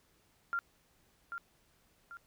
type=tone with echo; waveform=sine; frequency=1389 Hz; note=F6; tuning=10 cents flat; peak=-31 dBFS; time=0.53-0.59 s; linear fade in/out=0 ms; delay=790 ms; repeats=2; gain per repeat=-7 dB; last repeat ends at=2.17 s; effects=pink hiss -70 dBFS RMS until 2.26 s